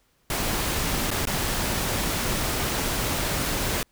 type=noise with dropouts; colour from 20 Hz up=pink; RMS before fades=-26 dBFS; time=0.3-3.83 s; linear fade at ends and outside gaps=2 ms; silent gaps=1.106-1.113 / 1.254-1.271 s; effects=pink hiss -66 dBFS RMS until 3.91 s

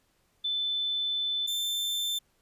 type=tone pair in turn; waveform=sine / 40% pulse; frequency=3520 / 3551 Hz; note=A7 / A7; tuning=0 / +15 cents; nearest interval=unison; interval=15 cents; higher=second; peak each=-27 dBFS; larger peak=neither; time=0.44-1.47 / 1.47-2.19 s; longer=first; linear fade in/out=10 ms; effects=pink hiss -70 dBFS RMS until 2.41 s + resampled to 32000 Hz

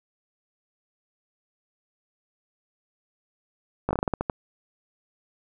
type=slowing click train; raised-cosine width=1 ms; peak=-10 dBFS; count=10; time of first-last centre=3.89-4.298 s; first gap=18 ms; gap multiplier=1.22; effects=none

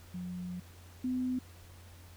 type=tone pair in turn; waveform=sine; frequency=179.3 / 253.6 Hz; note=F3 / B3; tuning=+46 / +46 cents; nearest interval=tritone; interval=600 cents; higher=second; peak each=-37 / -30 dBFS; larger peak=second; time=0.14-0.6 / 1.04-1.39 s; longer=first; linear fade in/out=5 ms; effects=added 88 Hz sine -52 dBFS peak until 2.16 s + pink hiss -58 dBFS RMS until 2.16 s

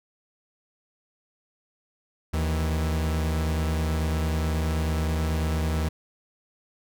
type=tone pair together; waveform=45% pulse; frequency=77.78 / 164.81 Hz; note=D#2 / E3; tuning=0 / 0 cents; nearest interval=octave + minor second; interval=1300 cents; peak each=-24 / -31 dBFS; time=2.33-5.89 s; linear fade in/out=10 ms; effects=none

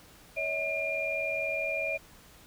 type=tone cluster; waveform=sine; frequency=563 / 643 / 2404 Hz; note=C#5 / E5 / D7; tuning=+27 / -43 / +40 cents; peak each=-36 / -34 / -31 dBFS; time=0.36-1.98 s; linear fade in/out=20 ms; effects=pink hiss -55 dBFS RMS until 2.46 s

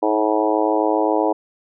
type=harmonic tone with a mistuned harmonic; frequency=107.5 Hz; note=A2; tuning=40 cents flat; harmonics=3 / 4 / 5 / 6 / 7 / 8 / 9; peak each=-21 / -22 / -23 / -24 / -24 / -25 / -26 dBFS; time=0.02-1.33 s; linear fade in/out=10 ms; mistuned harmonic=3; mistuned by=-19 cents; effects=none

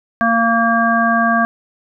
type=harmonic tone; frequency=230 Hz; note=A#3; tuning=23 cents flat; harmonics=1 / 3 / 5 / 7; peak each=-17 / -17 / -17 / -17 dBFS; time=0.21-1.45 s; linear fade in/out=0 ms; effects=none

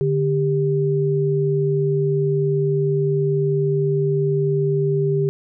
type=tone pair together; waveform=sine; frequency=146.83 / 396.1 Hz; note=D3 / G4; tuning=0 / +18 cents; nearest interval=octave + perfect fourth; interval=1718 cents; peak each=-19 dBFS; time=0.01-5.29 s; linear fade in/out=0 ms; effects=none

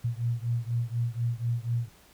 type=beating tone pair; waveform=sine; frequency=116.54 / 120.64 Hz; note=A#2 / B2; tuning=0 / -40 cents; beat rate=4.1 Hz; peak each=-29 / -30 dBFS; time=0.04-1.89 s; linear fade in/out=10 ms; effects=pink hiss -57 dBFS RMS until 2.13 s

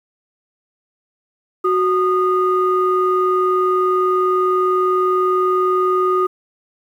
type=tone pair together; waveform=sine; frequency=370 / 1229.9 Hz; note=F#4 / D#6; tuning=0 / -20 cents; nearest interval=octave + major sixth; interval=2080 cents; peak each=-15 / -16 dBFS; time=1.64-6.27 s; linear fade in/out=10 ms; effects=tanh soft clip ceiling -6 dBFS + 8-bit

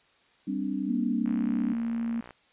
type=chord; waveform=sine; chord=G suspended fourth; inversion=none; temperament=equal; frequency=196 / 261.6 / 293.7 Hz; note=G3 / C4 / D4; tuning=0 / 0 / 0 cents; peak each=-32 dBFS; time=0.47-1.74 s; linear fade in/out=10 ms
type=tone with pitch glide; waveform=sine; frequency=236.7 to 231.2 Hz; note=A#3 to A#3; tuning=+27 to -14 cents; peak=-27 dBFS; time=0.88-2.21 s; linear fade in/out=10 ms; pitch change=-41 cents; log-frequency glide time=1.1-1.17 s
type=click train; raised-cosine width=0.5 ms; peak=-30 dBFS; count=65; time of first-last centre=1.26-2.307 s; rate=61.1 Hz
effects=white hiss -63 dBFS RMS until 2.52 s + resampled to 8000 Hz

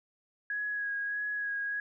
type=tone with vibrato; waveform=sine; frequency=1661.2 Hz; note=G#6; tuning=in tune; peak=-31 dBFS; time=0.5-1.8 s; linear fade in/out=2 ms; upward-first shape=sine; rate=1.6 Hz; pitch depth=20 cents each way; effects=none

